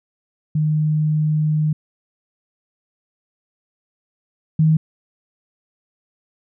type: tone pair in turn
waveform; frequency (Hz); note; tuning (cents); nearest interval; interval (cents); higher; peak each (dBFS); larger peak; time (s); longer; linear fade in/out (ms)
sine; 153.4 / 157.44; D#3 / D#3; -24 / +21; unison; 45; second; -15 / -11; second; 0.55-1.73 / 4.59-4.77; first; 5
effects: none